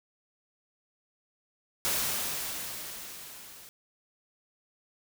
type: noise with level ramp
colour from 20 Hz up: white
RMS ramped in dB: -28 to -50 dBFS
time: 1.85-3.69 s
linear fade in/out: 0 ms
effects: none